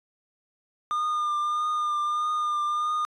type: tone with vibrato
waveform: triangle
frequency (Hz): 1209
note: D6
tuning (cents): +50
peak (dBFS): -22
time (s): 0.91-3.05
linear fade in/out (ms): 0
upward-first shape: triangle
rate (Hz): 1.6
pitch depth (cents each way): 28
effects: resampled to 24000 Hz